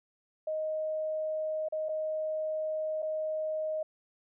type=tone with dropouts; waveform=sine; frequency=624 Hz; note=D#5; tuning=5 cents sharp; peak=-30 dBFS; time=0.47-3.83 s; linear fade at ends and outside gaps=5 ms; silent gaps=1.686-1.723 / 1.887-1.891 / 3.022-3.026 s; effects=none